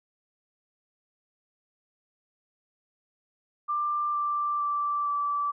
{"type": "tone with pitch steps", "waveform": "sine", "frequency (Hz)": [1186, 1177.1, 1168.3, 1159.6], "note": ["D6", "D6", "D6", "D6"], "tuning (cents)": [17, 4, -9, -22], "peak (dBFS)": -25, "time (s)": [3.68, 5.52], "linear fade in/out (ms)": 20, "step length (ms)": 460, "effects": []}